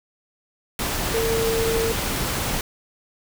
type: tone in noise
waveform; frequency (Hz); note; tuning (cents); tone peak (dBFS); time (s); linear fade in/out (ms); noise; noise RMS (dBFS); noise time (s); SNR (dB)
sine; 453.2; A#4; -49; -21; 1.14-1.92; 2; pink; -25; 0.79-2.61; +1
effects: none